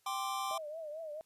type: chord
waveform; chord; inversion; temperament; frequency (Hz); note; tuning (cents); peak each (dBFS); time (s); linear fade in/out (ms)
square; G suspended fourth; none; just; 784 / 1045.3 / 1176; G5 / C6 / D6; 0 / -2 / +2; -40; 0.06-0.58; 5
type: tone with vibrato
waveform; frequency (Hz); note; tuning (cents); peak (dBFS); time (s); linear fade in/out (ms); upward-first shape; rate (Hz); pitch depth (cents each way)
sine; 624; D#5; +5; -40; 0.51-1.21; 0; triangle; 4.5; 120
effects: white hiss -73 dBFS RMS until 1.25 s + resampled to 32000 Hz